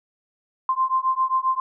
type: beating tone pair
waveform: sine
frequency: 1042 / 1049.5 Hz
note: C6 / C6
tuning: -7 / +5 cents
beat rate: 7.5 Hz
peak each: -22 dBFS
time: 0.69-1.6 s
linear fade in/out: 2 ms
effects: none